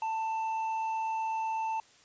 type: tone with hard clipping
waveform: sine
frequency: 888 Hz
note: A5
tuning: 16 cents sharp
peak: -31 dBFS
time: 0.02-1.8 s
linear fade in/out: 2 ms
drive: 4 dB
effects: white hiss -60 dBFS RMS until 2.04 s + resampled to 16000 Hz